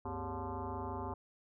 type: tone with frequency modulation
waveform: sine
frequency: 392 Hz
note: G4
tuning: in tune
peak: -37 dBFS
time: 0.05-1.14 s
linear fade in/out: 5 ms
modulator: 162 Hz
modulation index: 4.3
effects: none